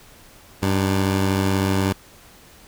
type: tone pair together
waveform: 15% pulse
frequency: 96.14 / 301.1 Hz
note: G2 / D4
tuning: -33 / +43 cents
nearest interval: octave + minor sixth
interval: 1976 cents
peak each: -12 / -23 dBFS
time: 0.62-1.93 s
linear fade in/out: 10 ms
effects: pink hiss -48 dBFS RMS until 2.67 s